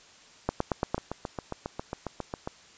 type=two click trains; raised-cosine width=1 ms; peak=-11 / -18 dBFS; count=5 / 12; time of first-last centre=0.49-0.945 / 0.98-2.475 s; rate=8.79 / 7.36 Hz; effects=white hiss -54 dBFS RMS until 2.77 s + resampled to 16000 Hz